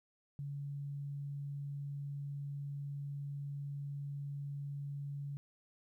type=tone; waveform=sine; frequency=141.9 Hz; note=C#3; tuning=41 cents sharp; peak=-39 dBFS; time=0.39-5.37 s; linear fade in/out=0 ms; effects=13-bit